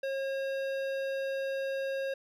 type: tone with hard clipping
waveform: triangle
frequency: 541 Hz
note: C#5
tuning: 42 cents flat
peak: -33 dBFS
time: 0.03-2.14 s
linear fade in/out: 5 ms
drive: 17 dB
effects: none